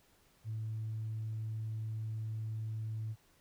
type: tone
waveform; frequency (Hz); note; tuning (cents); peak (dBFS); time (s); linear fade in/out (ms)
sine; 110; A2; 0; -35; 0.44-3.16; 50
effects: tanh soft clip ceiling -32 dBFS + pink hiss -68 dBFS RMS until 3.4 s